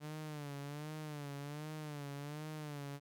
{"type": "tone with vibrato", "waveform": "sawtooth", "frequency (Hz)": 147.9, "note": "D3", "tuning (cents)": 13, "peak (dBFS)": -39, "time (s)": [0, 3], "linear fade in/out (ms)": 50, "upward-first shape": "sine", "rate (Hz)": 1.3, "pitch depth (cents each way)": 82, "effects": []}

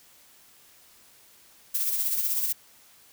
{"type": "noise with tremolo", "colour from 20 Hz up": "violet", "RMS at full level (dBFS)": -25, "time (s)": [1.74, 2.53], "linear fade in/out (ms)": 10, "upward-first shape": "sine", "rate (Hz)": 16, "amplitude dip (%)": 45, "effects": ["white hiss -56 dBFS RMS until 3.12 s"]}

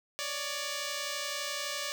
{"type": "tone pair together", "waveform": "5% pulse", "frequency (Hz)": [563.2, 595], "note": ["C#5", "D5"], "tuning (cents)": [27, 22], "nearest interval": "minor second", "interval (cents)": 95, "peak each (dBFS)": -25, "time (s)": [0.19, 1.92], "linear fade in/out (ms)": 0, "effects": []}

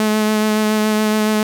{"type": "tone with vibrato", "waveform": "sawtooth", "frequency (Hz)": 214.6, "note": "A3", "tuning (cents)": -43, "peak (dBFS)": -10, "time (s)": [0, 1.43], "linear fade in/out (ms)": 2, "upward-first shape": "sine", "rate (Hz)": 7.1, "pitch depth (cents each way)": 14, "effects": []}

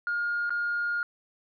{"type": "tone with dropouts", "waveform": "sine", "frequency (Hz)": 1420, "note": "F6", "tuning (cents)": 28, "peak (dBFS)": -25, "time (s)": [0.07, 1.03], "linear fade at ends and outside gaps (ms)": 1, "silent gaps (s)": [0.495, 0.505], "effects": ["tanh soft clip ceiling -22 dBFS"]}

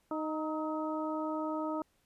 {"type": "harmonic tone with a mistuned harmonic", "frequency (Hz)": 310.3, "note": "D#4", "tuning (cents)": -5, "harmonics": [1, 2, 3, 4], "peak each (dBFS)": [-35, -38, -40, -41], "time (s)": [0.11, 1.82], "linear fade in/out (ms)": 2, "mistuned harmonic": 4, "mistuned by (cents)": 39, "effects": ["pink hiss -73 dBFS RMS until 2.05 s", "resampled to 32000 Hz"]}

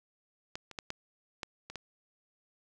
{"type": "clicks", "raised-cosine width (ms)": 0.2, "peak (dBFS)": [-21, -29, -20, -19, -19, -26, -22], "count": 7, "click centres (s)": [0.555, 0.713, 0.788, 0.904, 1.432, 1.7, 1.757], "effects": []}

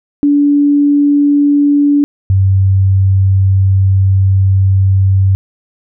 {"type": "tone pair in turn", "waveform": "sine", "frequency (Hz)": [288.2, 96.18], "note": ["D4", "G2"], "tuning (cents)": [-33, -32], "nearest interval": "octave + perfect fifth", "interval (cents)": 1899, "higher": "first", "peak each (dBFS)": -6, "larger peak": "neither", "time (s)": [[0.23, 2.04], [2.3, 5.35]], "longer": "second", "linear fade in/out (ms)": 0, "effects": []}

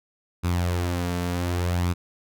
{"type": "tone with flanger", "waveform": "sawtooth", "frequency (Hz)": 88, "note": "F2", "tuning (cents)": 14, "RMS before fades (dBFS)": -25, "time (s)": [0.43, 1.94], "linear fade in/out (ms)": 20, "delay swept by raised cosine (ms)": [0.79, 4.49], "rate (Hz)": 0.66, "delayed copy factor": 0.5, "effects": []}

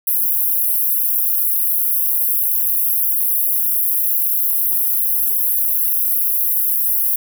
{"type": "high-pass noise", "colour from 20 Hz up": "pink", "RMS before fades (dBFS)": -17, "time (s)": [0.07, 7.16], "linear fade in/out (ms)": 5, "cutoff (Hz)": 11000, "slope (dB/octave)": 96, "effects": []}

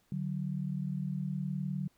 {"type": "tone pair together", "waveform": "sine", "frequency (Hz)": [146.83, 186.39], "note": ["D3", "F#3"], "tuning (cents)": [0, 13], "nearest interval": "major third", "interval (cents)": 413, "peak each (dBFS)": [-35, -35], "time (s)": [0.12, 1.88], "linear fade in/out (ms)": 2, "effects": ["pink hiss -71 dBFS RMS until 1.97 s"]}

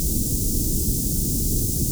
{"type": "band-stop noise", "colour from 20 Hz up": "pink", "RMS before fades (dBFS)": -22, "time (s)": [0, 1.91], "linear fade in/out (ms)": 0, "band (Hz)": [320, 6300], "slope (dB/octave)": 24, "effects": []}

